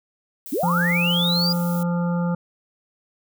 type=noise; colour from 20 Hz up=violet; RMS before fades=-36 dBFS; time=0.46-1.83 s; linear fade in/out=0 ms
type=linear sweep; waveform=sine; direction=up; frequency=218.2 to 4931 Hz; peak=-20 dBFS; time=0.52-1.53 s; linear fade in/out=10 ms
type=harmonic tone; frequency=173.6 Hz; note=F3; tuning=10 cents flat; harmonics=1 / 3 / 5 / 7 / 8; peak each=-20 / -30 / -34 / -37 / -38 dBFS; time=0.63-2.35 s; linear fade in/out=5 ms
effects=none